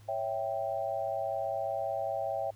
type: chord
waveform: sine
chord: C# diminished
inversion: none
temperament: equal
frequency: 554.4 / 659.3 / 784 Hz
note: C#5 / E5 / G5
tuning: 0 / 0 / 0 cents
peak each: -36 / -34 / -35 dBFS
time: 0.08-2.51 s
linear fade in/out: 10 ms
effects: added 105 Hz sine -52 dBFS peak until 2.55 s + pink hiss -63 dBFS RMS until 2.55 s